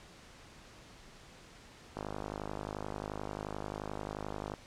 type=click train; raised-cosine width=1 ms; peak=-24 dBFS; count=133; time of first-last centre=1.97-4.538 s; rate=51.4 Hz; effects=pink hiss -55 dBFS RMS until 4.66 s + low-pass 7000 Hz 12 dB/octave